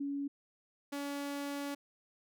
sine / sawtooth tone pair in turn, 281.7 / 283.7 Hz, C#4 / C#4, +28 / +40 cents, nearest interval unison, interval 12 cents, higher second, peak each -34 / -33 dBFS, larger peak second, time 0-0.28 / 0.92-1.75 s, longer second, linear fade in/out 10 ms, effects none

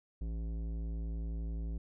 sine tone with tanh clipping, 55.5 Hz, A1, 16 cents sharp, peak -37 dBFS, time 0.21-1.78 s, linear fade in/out 5 ms, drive 14 dB, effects none

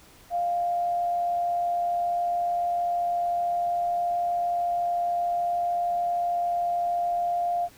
sine tone with frequency modulation, 698.5 Hz, F5, in tune, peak -23 dBFS, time 0.3-7.69 s, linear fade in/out 50 ms, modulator 93.4 Hz, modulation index 0.21, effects pink hiss -53 dBFS RMS until 7.77 s

